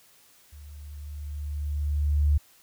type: tone with level ramp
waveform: sine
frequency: 73.42 Hz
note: D2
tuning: in tune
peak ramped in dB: -43 to -17 dBFS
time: 0.52-2.38 s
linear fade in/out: 10 ms
effects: white hiss -58 dBFS RMS until 2.62 s